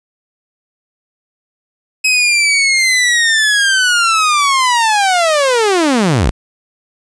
sawtooth linear sweep, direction down, 2557 to 37.04 Hz, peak -6 dBFS, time 2.04-6.31 s, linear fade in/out 10 ms, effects resampled to 22050 Hz + 8-bit

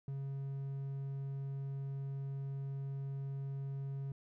triangle tone, 137.3 Hz, C#3, 16 cents flat, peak -36 dBFS, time 0.08-4.12 s, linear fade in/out 2 ms, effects none

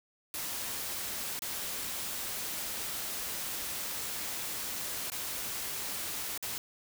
white noise with dropouts, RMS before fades -37 dBFS, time 0.34-6.58 s, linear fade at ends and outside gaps 1 ms, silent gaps 1.392-1.42 / 5.101-5.119 / 6.377-6.426 s, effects none

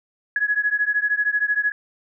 sine beating tone pair, 1675 / 1688 Hz, G#6 / G#6, +14 / +28 cents, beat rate 13 Hz, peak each -21 / -22 dBFS, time 0.36-1.72 s, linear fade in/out 2 ms, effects none

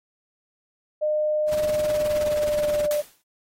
sine tone with pitch glide, 608 to 594.5 Hz, D#5 to D5, -40 to +21 cents, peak -20 dBFS, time 1.01-3.02 s, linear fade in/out 20 ms, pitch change -39 cents, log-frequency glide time 1.56-2.83 s
pink noise with tremolo, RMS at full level -33 dBFS, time 1.47-2.89 s, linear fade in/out 50 ms, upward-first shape sine, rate 19 Hz, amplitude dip 75%
white noise with exponential decay, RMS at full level -30 dBFS, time 2.91-3.22 s, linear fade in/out 1 ms, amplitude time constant 67 ms
effects AAC 48 kbps

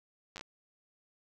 slowing click train, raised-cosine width 0.2 ms, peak -26 dBFS, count 5, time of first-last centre 0.36-0.41 s, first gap 9 ms, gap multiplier 1.23, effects none

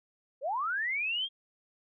sine linear sweep, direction up, 489 to 3282 Hz, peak -29 dBFS, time 0.41-1.29 s, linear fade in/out 50 ms, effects none

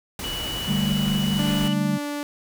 pink noise, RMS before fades -32 dBFS, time 0.19-1.68 s, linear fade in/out 2 ms
sine tone, 2949 Hz, F#7, 6 cents flat, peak -29 dBFS, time 0.24-1.73 s, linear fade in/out 0 ms
sine chord, D suspended fourth, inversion none, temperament just, 146.83 / 195.78 / 220.2 Hz, D3 / G3 / A3, 0 / -2 / +2 cents, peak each -26 / -23 / -27 dBFS, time 0.67-1.98 s, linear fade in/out 10 ms
sawtooth tone with pitch glide, 293.7 to 291.2 Hz, D4 to D4, 0 to -15 cents, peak -23 dBFS, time 1.39-2.23 s, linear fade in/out 0 ms, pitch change -15 cents, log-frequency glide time 1.84-2.02 s
effects none

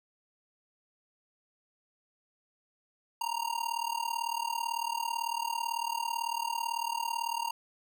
square tone with amplitude modulation, 932.3 Hz, A#5, in tune, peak -28 dBFS, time 3.21-7.51 s, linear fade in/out 5 ms, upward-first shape sine, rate 38 Hz, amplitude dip 90%, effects none

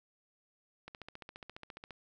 click train, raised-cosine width 0.3 ms, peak -30 dBFS, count 16, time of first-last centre 0.88-1.907 s, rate 14.6 Hz, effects none

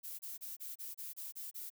violet noise bursts, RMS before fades -45 dBFS, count 9, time 0.03-1.702 s, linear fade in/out 20 ms, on 160 ms, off 29 ms, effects none

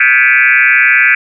sine tone with frequency modulation, 1975.5 Hz, B6, in tune, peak -5 dBFS, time 0-1.15 s, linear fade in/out 5 ms, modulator 130 Hz, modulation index 3.9, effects none

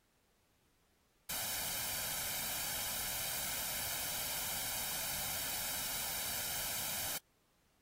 white noise with comb filter, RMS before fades -39 dBFS, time 1.29-7.18 s, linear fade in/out 5 ms, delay 1.3 ms, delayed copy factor +0.65, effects pink hiss -75 dBFS RMS until 7.81 s + AAC 48 kbps

